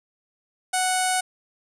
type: tone with low-pass filter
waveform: sawtooth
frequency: 740 Hz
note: F#5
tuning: in tune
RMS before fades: -23 dBFS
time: 0.73-1.21 s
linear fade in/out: 10 ms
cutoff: 9400 Hz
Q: 4.8
effects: none